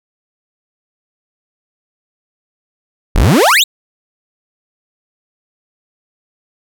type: exponential sweep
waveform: 35% pulse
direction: up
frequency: 32.05 to 4100 Hz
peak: -5 dBFS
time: 3.15-3.64 s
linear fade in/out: 10 ms
effects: none